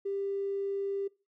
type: tone with tanh clipping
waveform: triangle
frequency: 396 Hz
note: G4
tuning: 18 cents sharp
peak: -30 dBFS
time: 0.05-1.08 s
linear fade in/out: 10 ms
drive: 2 dB
effects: noise-tail reverb RT60 0.3 s tail -23 dB re dry